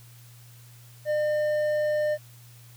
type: tone with hard clipping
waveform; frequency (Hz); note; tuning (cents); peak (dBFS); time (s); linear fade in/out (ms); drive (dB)
triangle; 603; D5; +46; -24; 1.05-2.18; 50; 9
effects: added 119 Hz sine -48 dBFS peak until 2.76 s + white hiss -55 dBFS RMS until 2.76 s